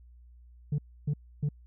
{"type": "tone bursts", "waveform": "sine", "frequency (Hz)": 146.2, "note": "D3", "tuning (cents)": -7, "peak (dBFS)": -23, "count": 3, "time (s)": [0.72, 1.489], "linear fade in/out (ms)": 5, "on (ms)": 63, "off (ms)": 290, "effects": ["tanh soft clip ceiling -24 dBFS", "added 60 Hz sine -51 dBFS peak until 1.66 s"]}